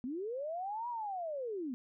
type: linear two-way sweep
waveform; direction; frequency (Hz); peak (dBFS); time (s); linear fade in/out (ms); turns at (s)
sine; up then down; 233.1 to 980 to 233.1; -36; 0.04-1.74; 0; 0.89
effects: none